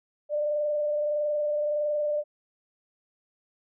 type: tone with frequency modulation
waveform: sine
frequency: 595 Hz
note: D5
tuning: 22 cents sharp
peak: -24 dBFS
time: 0.29-2.24 s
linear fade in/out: 50 ms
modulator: 21.6 Hz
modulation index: 0.42
effects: none